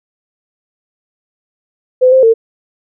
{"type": "tone with pitch steps", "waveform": "sine", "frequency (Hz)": [509, 523, 452.5], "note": ["C5", "C5", "A4"], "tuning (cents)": [-48, -1, 48], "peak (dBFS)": -4, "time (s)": [2.01, 2.34], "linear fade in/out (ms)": 20, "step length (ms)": 110, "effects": []}